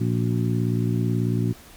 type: harmonic tone with a mistuned harmonic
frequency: 58.27 Hz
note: A#1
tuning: in tune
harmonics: 2 / 3 / 4 / 5 / 6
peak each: -22 / -26 / -28 / -30 / -32 dBFS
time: 0-1.53 s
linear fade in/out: 10 ms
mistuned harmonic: 6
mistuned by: +80 cents
effects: pink hiss -47 dBFS RMS until 1.76 s + MP3 96 kbps